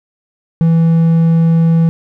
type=tone; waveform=triangle; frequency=164.81 Hz; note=E3; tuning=in tune; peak=-5 dBFS; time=0.61-1.89 s; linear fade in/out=0 ms; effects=none